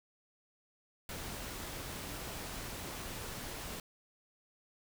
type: noise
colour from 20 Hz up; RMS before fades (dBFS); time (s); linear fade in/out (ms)
pink; -43; 1.09-3.8; 2
effects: none